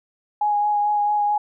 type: tone with vibrato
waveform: sine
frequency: 830.6 Hz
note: G#5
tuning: in tune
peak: -17 dBFS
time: 0.41-1.38 s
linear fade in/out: 5 ms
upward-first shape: sine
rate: 4.5 Hz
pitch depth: 15 cents each way
effects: none